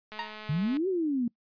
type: click train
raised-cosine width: 0.3 ms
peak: -27 dBFS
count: 140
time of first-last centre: 0.12-0.77 s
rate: 214 Hz
type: tone with exponential decay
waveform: sawtooth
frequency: 932.3 Hz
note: A#5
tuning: in tune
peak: -25 dBFS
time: 0.19-0.39 s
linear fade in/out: 1 ms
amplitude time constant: 42 ms
type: exponential two-way sweep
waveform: sine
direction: up then down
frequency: 138.59 to 392 to 228.7 Hz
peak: -25 dBFS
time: 0.49-1.28 s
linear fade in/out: 5 ms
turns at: 0.88 s
effects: noise-tail reverb RT60 0.1 s tail -24 dB re dry + resampled to 11025 Hz